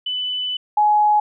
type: tone pair in turn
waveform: sine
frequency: 2996 / 840.7 Hz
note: F#7 / G#5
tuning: +21 / +21 cents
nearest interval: octave + minor seventh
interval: 2200 cents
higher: first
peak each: -21 / -12 dBFS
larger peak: second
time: 0.06-0.57 / 0.77-1.2 s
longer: first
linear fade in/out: 5 ms
effects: none